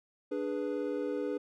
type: chord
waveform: triangle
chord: G# diminished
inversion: second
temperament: equal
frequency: 293.7 / 415.3 / 493.9 Hz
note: D4 / G#4 / B4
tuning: 0 / 0 / 0 cents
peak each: -34 dBFS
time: 0.31-1.38 s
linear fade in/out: 10 ms
effects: none